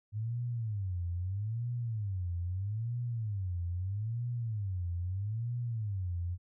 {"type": "tone with vibrato", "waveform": "sine", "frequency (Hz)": 102.5, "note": "G#2", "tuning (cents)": -22, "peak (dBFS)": -32, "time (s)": [0.12, 6.38], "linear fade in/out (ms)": 50, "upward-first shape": "sine", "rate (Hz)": 0.78, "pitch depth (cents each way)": 290, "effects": []}